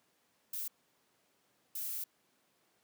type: noise bursts at uneven times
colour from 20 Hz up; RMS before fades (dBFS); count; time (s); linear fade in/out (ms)
violet; -39; 2; 0.53-0.68 / 1.75-2.04; 5
effects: pink hiss -73 dBFS RMS until 2.83 s + high-pass 200 Hz 12 dB/octave